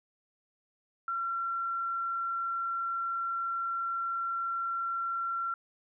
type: tone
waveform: sine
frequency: 1363 Hz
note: F6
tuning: 43 cents flat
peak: -30 dBFS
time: 1.08-5.54 s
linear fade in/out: 2 ms
effects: none